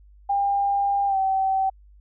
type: tone with pitch glide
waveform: sine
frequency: 800 to 768.7 Hz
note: G5 to G5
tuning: +35 to -34 cents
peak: -19 dBFS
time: 0.29-1.7 s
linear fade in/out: 10 ms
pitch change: -69 cents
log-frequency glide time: 1.07-1.17 s
effects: added 50 Hz sine -48 dBFS peak until 2 s